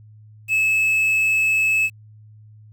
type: tone with quantisation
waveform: triangle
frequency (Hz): 2598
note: E7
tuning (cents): -26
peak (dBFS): -14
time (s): 0.48-1.9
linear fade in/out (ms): 50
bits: 7
effects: added 107 Hz sine -43 dBFS peak until 2.72 s